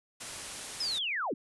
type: noise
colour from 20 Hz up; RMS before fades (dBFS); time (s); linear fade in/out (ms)
white; -40; 0.2-0.99; 10
type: linear sweep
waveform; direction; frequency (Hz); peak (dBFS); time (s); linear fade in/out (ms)
sine; down; 5274 to 185; -30; 0.8-1.34; 5
effects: resampled to 24000 Hz